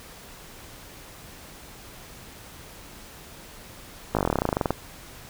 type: slowing click train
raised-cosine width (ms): 1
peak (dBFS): -8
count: 19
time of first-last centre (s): 4.15-4.706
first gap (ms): 18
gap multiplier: 1.06
effects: pink hiss -45 dBFS RMS until 5.29 s